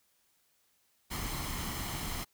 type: noise with comb filter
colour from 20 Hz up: pink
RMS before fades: -37 dBFS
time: 1.1-2.25 s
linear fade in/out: 20 ms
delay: 0.96 ms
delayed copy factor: +0.5
effects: white hiss -72 dBFS RMS until 2.33 s